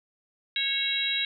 harmonic tone, 549 Hz, C#5, 17 cents flat, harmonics 3 / 4 / 5 / 6 / 7, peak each -36 / -32 / -34 / -34 / -27 dBFS, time 0.56-1.25 s, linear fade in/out 2 ms, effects none

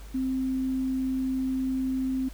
sine tone with quantisation, 261.6 Hz, C4, in tune, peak -25 dBFS, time 0.14-2.29 s, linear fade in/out 10 ms, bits 9, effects added 50 Hz sine -40 dBFS peak until 2.33 s + pink hiss -52 dBFS RMS until 2.33 s

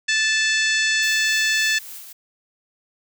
harmonic tone, 876 Hz, A5, 8 cents flat, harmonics 2 / 3 / 4 / 5 / 6 / 7 / 8 / 9, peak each -20 / -24 / -26 / -28 / -30 / -31 / -32 / -33 dBFS, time 0.08-1.79 s, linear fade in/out 10 ms
blue noise with tremolo, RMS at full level -36 dBFS, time 1.02-2.13 s, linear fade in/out 10 ms, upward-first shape sine, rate 3.6 Hz, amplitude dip 40%
effects none

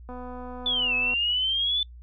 click train, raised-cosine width 1 ms, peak -27 dBFS, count 262, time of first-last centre 0.09-1.138 s, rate 249 Hz
sine exponential two-way sweep, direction down then up, 3520 to 2578 to 3520 Hz, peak -22 dBFS, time 0.66-1.83 s, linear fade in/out 2 ms, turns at 0.95 s
effects noise-tail reverb RT60 0.1 s tail -24 dB re dry + added 60 Hz sine -42 dBFS peak until 2.02 s

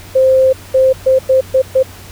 sine tone bursts at uneven times, 524 Hz, C5, 2 cents sharp, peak -6 dBFS, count 6, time 0.15-0.53 / 0.74-0.93 / 1.06-1.19 / 1.29-1.41 / 1.54-1.62 / 1.75-1.83 s, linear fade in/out 10 ms, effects added 93 Hz sine -35 dBFS peak until 2.11 s + pink hiss -36 dBFS RMS until 2.11 s

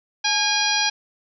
harmonic tone with a mistuned harmonic, 816 Hz, G#5, 31 cents flat, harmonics 1 / 2 / 3 / 4 / 5 / 6 / 7, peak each -26 / -26 / -26 / -26 / -26 / -26 / -26 dBFS, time 0.24-0.9 s, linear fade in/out 10 ms, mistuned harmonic 1, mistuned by +63 cents, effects none

